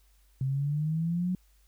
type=exponential sweep; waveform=sine; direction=up; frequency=130.81 to 185 Hz; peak=-26 dBFS; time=0.41-1.35 s; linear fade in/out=2 ms; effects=added 50 Hz sine -60 dBFS peak until 1.67 s + white hiss -69 dBFS RMS until 1.67 s